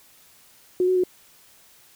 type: tone with pitch steps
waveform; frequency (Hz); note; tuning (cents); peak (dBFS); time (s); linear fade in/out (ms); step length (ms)
sine; 363.6 / 370.2 / 364.3; F#4 / F#4 / F#4; -30 / +1 / -27; -17; 0.8-1.037; 2; 79
effects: white hiss -54 dBFS RMS until 1.95 s